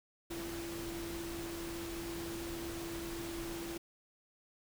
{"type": "tone in noise", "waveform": "sine", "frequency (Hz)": 337.3, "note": "E4", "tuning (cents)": 40, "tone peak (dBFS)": -41, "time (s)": [0.3, 3.78], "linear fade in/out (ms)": 10, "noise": "pink", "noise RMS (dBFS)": -45, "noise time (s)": [0.3, 3.78], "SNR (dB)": 1, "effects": []}